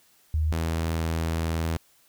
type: tone pair in turn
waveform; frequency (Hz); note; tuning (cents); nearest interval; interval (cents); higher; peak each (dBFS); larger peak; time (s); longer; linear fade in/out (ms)
sine / sawtooth; 77.78 / 81.7; D#2 / E2; 0 / -15; minor second; 85; second; -21; neither; 0.34-0.52 / 0.52-1.77; second; 0
effects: white hiss -61 dBFS RMS until 2.08 s